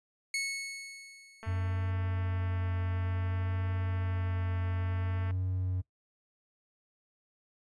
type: tone with exponential decay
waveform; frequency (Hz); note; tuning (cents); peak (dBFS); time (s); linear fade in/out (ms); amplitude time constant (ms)
sawtooth; 2200; C#7; -14; -26; 0.34-1.91; 2; 340
type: click train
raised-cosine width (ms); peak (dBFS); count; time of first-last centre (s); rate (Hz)
0.5; -31; 866; 1.43-5.309; 223
type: tone with vibrato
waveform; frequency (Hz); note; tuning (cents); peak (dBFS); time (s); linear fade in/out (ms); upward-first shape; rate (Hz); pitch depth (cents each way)
triangle; 91.6; F#2; -17; -28; 1.46-5.82; 20; triangle; 0.56; 25
effects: noise-tail reverb RT60 0.1 s tail -17 dB re dry + resampled to 24000 Hz